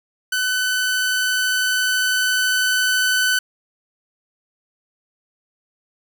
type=tone with level ramp; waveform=sawtooth; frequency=1506 Hz; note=F#6; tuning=30 cents sharp; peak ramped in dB=-15 to -12 dBFS; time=0.32-3.39 s; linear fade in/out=5 ms; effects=none